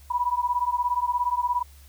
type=beating tone pair; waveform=sine; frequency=970 / 987 Hz; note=B5 / B5; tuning=-31 / -1 cents; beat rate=17 Hz; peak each=-25 / -25 dBFS; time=0.1-1.63 s; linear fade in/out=10 ms; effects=added 70 Hz sine -47 dBFS peak until 1.88 s + white hiss -56 dBFS RMS until 1.88 s